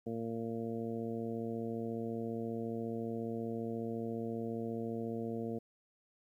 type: harmonic tone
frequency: 114.6 Hz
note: A#2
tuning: 29 cents flat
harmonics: 1 / 2 / 3 / 4 / 5 / 6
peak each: -45 / -39 / -44 / -41 / -50 / -49 dBFS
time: 0.06-5.59 s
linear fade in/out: 10 ms
effects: 12-bit